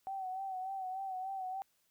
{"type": "tone with vibrato", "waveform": "sine", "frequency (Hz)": 760, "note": "F#5", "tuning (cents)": 46, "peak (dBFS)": -37, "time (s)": [0.07, 1.62], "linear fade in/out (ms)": 0, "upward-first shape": "sine", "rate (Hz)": 3.4, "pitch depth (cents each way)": 47, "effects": ["white hiss -75 dBFS RMS until 1.9 s"]}